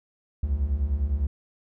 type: beating tone pair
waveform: triangle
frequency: 62.8 / 72.7 Hz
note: B1 / D2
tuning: +30 / -17 cents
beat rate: 9.9 Hz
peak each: -26 / -22 dBFS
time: 0.43-1.27 s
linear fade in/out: 5 ms
effects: none